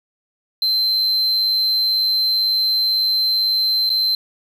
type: tone with dropouts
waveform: triangle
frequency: 4101 Hz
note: C8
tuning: 36 cents flat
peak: -14 dBFS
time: 0.62-4.15 s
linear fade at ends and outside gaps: 2 ms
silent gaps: 3.894-3.901 s
effects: 8-bit